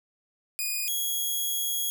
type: tone pair in turn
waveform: 5% pulse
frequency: 2469 / 3317 Hz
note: D#7 / G#7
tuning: -14 / -3 cents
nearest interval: perfect fourth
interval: 511 cents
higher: second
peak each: -18 dBFS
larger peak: neither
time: 0.59-0.88 / 0.88-1.9 s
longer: second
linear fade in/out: 0 ms
effects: none